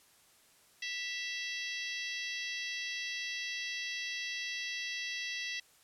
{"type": "harmonic tone with a mistuned harmonic", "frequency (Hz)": 656, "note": "E5", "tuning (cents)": -9, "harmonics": [3, 4, 5, 6, 7, 8, 9], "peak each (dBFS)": [-40, -42, -44, -46, -47, -48, -49], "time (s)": [0.82, 5.6], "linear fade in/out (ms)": 5, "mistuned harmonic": 4, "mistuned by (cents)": 36, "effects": ["white hiss -64 dBFS RMS until 5.83 s", "low-pass 12000 Hz 12 dB/octave"]}